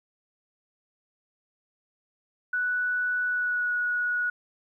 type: tone with pitch glide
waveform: sine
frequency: 1480 to 1460.5 Hz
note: F#6 to F#6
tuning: 0 to -23 cents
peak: -24 dBFS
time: 2.53-4.3 s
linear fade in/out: 5 ms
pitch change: -23 cents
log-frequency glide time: 3.26-3.72 s
effects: 11-bit